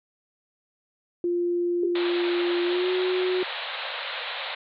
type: tone with pitch glide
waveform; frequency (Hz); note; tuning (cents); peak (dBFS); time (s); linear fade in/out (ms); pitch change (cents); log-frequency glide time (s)
sine; 349.2 to 367.4; F4 to F#4; 0 to -12; -22; 1.24-3.43; 2; +88; 2.65-2.9
type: tone with exponential decay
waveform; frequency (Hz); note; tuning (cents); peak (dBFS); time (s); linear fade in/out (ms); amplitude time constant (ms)
sine; 392; G4; 0; -21; 1.83-1.97; 5; 30
type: band-pass noise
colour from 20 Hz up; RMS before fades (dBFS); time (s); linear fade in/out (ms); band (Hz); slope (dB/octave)
white; -33; 1.95-4.55; 5; 480 to 4100; 96
effects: none